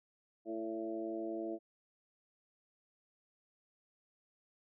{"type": "harmonic tone with a mistuned harmonic", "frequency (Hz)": 111.5, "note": "A2", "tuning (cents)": 23, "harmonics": [2, 3, 4, 5, 6], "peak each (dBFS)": [-49, -39, -47, -47, -44], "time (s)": [0.45, 1.59], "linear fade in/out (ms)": 50, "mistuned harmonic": 5, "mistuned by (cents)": 26, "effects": []}